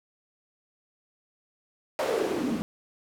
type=noise with band-pass filter sweep; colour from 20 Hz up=white; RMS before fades=-28 dBFS; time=1.99-2.62 s; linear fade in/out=0 ms; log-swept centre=590 to 210 Hz; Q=3.8; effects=none